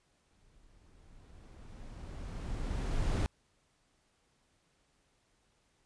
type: noise with exponential growth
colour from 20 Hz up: brown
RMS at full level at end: -28 dBFS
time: 0.31-3.26 s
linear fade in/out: 0 ms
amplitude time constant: 640 ms
effects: pink hiss -73 dBFS RMS until 5.85 s + resampled to 22050 Hz